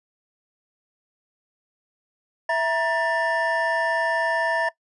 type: tone cluster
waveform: triangle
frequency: 659 / 948 / 1776 Hz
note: E5 / A#5 / A6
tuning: -1 / +29 / +16 cents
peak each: -22 / -23 / -23 dBFS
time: 2.49-4.69 s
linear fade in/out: 5 ms
effects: noise-tail reverb RT60 0.1 s tail -19 dB re dry + resampled to 24000 Hz